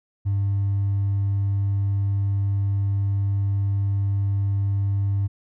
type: tone with hard clipping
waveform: triangle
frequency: 99.4 Hz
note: G2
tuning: 25 cents sharp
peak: -19 dBFS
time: 0.25-5.28 s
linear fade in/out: 20 ms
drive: 2 dB
effects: none